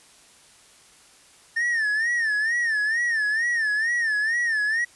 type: tone with vibrato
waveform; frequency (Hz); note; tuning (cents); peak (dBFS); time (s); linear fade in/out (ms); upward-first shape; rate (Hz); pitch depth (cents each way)
triangle; 1800; A6; +39; -19; 1.56-4.85; 10; sine; 2.2; 120
effects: white hiss -53 dBFS RMS until 4.95 s + resampled to 24000 Hz